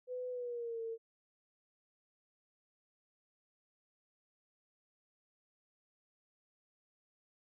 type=tone with pitch glide; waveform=sine; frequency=501 to 454.1 Hz; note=B4 to A#4; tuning=+25 to -45 cents; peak=-38 dBFS; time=0.07-0.98 s; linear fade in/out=50 ms; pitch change=-170 cents; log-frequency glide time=0.3-0.81 s; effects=none